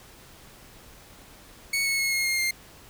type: tone with pitch steps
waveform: sawtooth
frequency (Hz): 2217 / 2195 / 2174 / 2153 / 2132 / 2111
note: C#7 / C#7 / C#7 / C7 / C7 / C7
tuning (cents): 0 / -18 / -34 / +49 / +32 / +15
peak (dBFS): -20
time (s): 1.73-2.51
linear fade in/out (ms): 5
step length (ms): 130
effects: pink hiss -50 dBFS RMS until 2.89 s